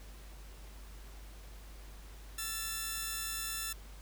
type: tone pair together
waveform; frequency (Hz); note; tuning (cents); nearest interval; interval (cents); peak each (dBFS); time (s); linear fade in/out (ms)
5% pulse; 1337.4 / 1760; E6 / A6; +25 / 0; perfect fourth; 475; -28; 2.38-3.73; 5
effects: added 50 Hz sine -48 dBFS peak until 4.01 s + pink hiss -57 dBFS RMS until 4.01 s